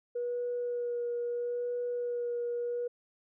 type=tone with vibrato; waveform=sine; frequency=482.3 Hz; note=B4; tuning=41 cents flat; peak=-30 dBFS; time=0.15-2.88 s; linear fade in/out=10 ms; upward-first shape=sine; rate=0.76 Hz; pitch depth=15 cents each way; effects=tanh soft clip ceiling -26 dBFS